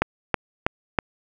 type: click train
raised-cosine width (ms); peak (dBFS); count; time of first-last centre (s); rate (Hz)
0.5; -3; 4; 0.02-0.988; 3.1
effects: none